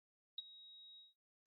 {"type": "tone with ADSR envelope", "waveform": "sine", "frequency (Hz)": 3800, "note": "A#7", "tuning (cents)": 33, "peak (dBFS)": -38, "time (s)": [0.38, 1.14], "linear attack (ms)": 3, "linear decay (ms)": 22, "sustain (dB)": -19, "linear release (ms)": 160, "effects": ["noise-tail reverb RT60 0.2 s tail -17 dB re dry", "Opus 48 kbps"]}